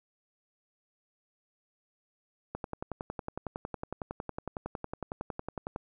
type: click train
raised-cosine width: 1 ms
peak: -21 dBFS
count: 36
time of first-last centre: 2.55-5.761 s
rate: 10.9 Hz
effects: none